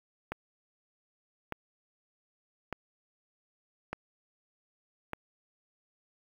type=click train; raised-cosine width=0.5 ms; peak=-19 dBFS; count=5; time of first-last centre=0.32-5.133 s; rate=0.831 Hz; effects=8-bit